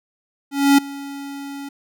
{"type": "tone with ADSR envelope", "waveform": "square", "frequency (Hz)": 279.7, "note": "C#4", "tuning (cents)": 16, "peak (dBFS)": -9, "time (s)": [0.51, 1.69], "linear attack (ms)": 270, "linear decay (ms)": 8, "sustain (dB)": -21, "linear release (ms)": 7, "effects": []}